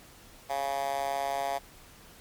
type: tone with high-pass filter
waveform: 10% pulse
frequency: 138.59 Hz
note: C#3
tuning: in tune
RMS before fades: -31 dBFS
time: 0.49-1.59 s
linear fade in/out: 20 ms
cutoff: 720 Hz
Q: 3.7
effects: pink hiss -53 dBFS RMS until 2.2 s + MP3 96 kbps